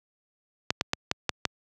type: clicks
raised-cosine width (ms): 0.2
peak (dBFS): -6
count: 6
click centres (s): 0.705 / 0.811 / 0.934 / 1.114 / 1.293 / 1.453
effects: high-pass 80 Hz 12 dB/octave